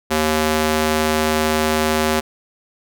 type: tone with high-pass filter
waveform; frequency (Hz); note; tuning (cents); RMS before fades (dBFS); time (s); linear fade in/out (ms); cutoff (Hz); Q
square; 77.78; D#2; 0; -18; 0.1-2.21; 20; 280; 0.65
effects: none